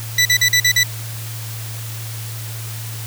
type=tone bursts; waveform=20% pulse; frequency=1975.5 Hz; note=B6; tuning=in tune; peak=-6 dBFS; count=6; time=0.18-0.834 s; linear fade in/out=5 ms; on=74 ms; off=42 ms; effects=added 112 Hz sine -27 dBFS peak until 3.06 s + white hiss -33 dBFS RMS until 3.06 s